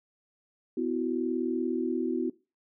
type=chord; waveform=sine; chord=B suspended fourth; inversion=none; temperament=equal with one note detuned; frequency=252.7 / 329.6 / 370 Hz; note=B3 / E4 / F#4; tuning=+40 / 0 / 0 cents; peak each=-31 dBFS; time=0.77-2.3 s; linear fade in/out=5 ms; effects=noise-tail reverb RT60 0.3 s tail -21 dB re dry